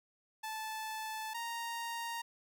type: tone pair in turn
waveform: sawtooth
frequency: 874 / 931.3 Hz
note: A5 / A#5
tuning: -12 / -2 cents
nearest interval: minor second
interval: 110 cents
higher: second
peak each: -35 / -34 dBFS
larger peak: second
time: 0.43-1.34 / 1.34-2.22 s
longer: first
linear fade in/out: 10 ms
effects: none